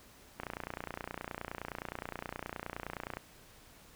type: click train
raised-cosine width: 0.5 ms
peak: -23 dBFS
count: 83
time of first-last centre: 0.4-3.17 s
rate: 29.6 Hz
effects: pink hiss -58 dBFS RMS until 3.95 s